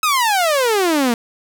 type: exponential sweep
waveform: sawtooth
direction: down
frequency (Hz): 1302 to 226.7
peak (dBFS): -10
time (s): 0.03-1.14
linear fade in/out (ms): 2
effects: none